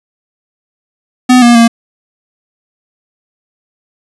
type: tone with pitch steps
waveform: square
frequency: 251.6 / 238.4 / 232.1 Hz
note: B3 / A#3 / A#3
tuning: +32 / +39 / -7 cents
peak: -3 dBFS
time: 1.29-1.68 s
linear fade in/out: 10 ms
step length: 130 ms
effects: resampled to 24000 Hz + 7-bit